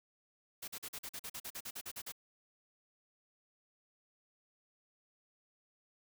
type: noise bursts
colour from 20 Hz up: white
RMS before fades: -44 dBFS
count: 15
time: 0.62-2.122 s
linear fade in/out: 10 ms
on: 60 ms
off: 43 ms
effects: none